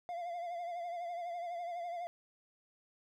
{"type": "tone with vibrato", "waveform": "triangle", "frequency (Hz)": 694, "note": "F5", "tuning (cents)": -11, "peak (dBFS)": -36, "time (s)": [0.09, 2.07], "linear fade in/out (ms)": 0, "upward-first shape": "triangle", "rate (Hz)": 12, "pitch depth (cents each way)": 62, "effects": []}